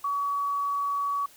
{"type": "tone", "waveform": "sine", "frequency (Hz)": 1133, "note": "C#6", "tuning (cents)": 37, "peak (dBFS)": -25, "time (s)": [0.04, 1.26], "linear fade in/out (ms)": 5, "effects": ["white hiss -54 dBFS RMS until 1.36 s"]}